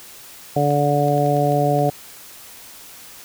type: harmonic tone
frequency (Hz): 144.9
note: D3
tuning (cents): -23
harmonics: 1 / 2 / 3 / 4 / 5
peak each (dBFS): -20 / -24 / -23 / -21 / -20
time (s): 0.56-1.9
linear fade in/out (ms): 5
type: clicks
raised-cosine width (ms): 0.2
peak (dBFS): -23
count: 8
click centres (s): 0.706 / 1.083 / 1.179 / 1.262 / 1.367 / 1.521 / 1.789 / 1.89
effects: white hiss -41 dBFS RMS until 3.24 s